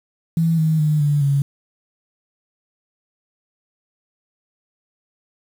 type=tone with pitch steps; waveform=sine; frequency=164.6 / 158.17 / 151.99 / 146.05 / 140.34 Hz; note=E3 / D#3 / D#3 / D3 / C#3; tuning=-2 / +29 / -40 / -9 / +22 cents; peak=-14 dBFS; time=0.37-1.42 s; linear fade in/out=2 ms; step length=210 ms; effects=7-bit